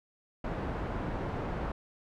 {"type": "low-pass noise", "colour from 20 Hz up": "pink", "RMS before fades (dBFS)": -35, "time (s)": [0.44, 1.72], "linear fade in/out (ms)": 5, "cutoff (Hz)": 1200, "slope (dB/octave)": 12, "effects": []}